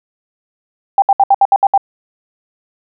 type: tone bursts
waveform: sine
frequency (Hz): 791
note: G5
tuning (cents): +15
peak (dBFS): -5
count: 8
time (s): 0.98-1.777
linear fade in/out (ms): 2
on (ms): 41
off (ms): 67
effects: none